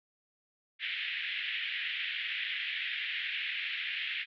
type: band-pass noise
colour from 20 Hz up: pink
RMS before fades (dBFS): -36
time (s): 0.79-4.26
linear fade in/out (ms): 50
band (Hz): 1800 to 3400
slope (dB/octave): 48
effects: none